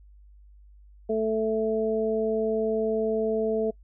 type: harmonic tone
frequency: 220 Hz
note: A3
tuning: in tune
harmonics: 1 / 2 / 3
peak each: -30 / -24 / -30 dBFS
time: 1.09-3.71 s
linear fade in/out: 10 ms
effects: noise-tail reverb RT60 0.1 s tail -26 dB re dry + added 50 Hz sine -49 dBFS peak until 3.83 s